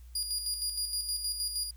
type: tone with tremolo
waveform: 25% pulse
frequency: 4851 Hz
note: D#8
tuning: 45 cents flat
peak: -25 dBFS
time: 0.15-1.71 s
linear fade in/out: 5 ms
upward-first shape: square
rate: 6.4 Hz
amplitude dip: 50%
effects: added 60 Hz sine -47 dBFS peak until 1.76 s + white hiss -66 dBFS RMS until 1.76 s